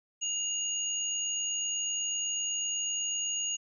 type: tone pair together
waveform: sine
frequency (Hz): 2831 / 6714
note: F7 / G#8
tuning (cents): +23 / +18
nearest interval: octave + minor third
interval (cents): 1495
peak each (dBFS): -35 / -31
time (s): 0.21-3.57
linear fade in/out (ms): 20
effects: none